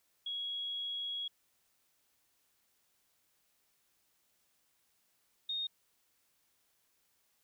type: tone pair in turn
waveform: sine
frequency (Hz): 3322 / 3702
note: G#7 / A#7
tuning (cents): 0 / -13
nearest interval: major second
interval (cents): 187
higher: second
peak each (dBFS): -36 / -34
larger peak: second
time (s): 0.26-1.28 / 5.49-5.67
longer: first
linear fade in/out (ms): 5
effects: white hiss -75 dBFS RMS until 7.43 s